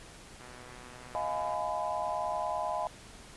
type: click train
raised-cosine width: 0.5 ms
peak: -35 dBFS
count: 141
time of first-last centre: 0.41-1.539 s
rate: 124 Hz
type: chord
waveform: sine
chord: F half-diminished seventh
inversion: third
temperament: just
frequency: 628.6 / 698.5 / 838.1 / 1005.8 Hz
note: Eb5 / F5 / Ab5 / Cb6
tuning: +18 / 0 / +16 / +31 cents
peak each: -36 dBFS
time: 1.15-2.87 s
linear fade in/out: 0 ms
effects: pink hiss -51 dBFS RMS until 3.36 s + resampled to 24000 Hz